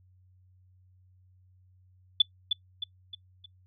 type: tone with echo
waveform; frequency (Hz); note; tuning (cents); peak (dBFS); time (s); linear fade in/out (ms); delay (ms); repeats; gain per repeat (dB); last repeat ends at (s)
sine; 3474; A7; -23; -15; 2.2-2.22; 5; 310; 4; -7; 3.46
effects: noise-tail reverb RT60 0.1 s tail -20 dB re dry + added 92 Hz sine -58 dBFS peak until 3.66 s